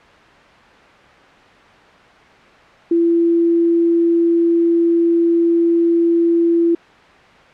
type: tone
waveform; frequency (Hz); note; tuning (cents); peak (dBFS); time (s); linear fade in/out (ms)
sine; 337.5; E4; +41; -11; 2.91-6.75; 5
effects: white hiss -44 dBFS RMS until 7.53 s + low-pass 2000 Hz 12 dB/octave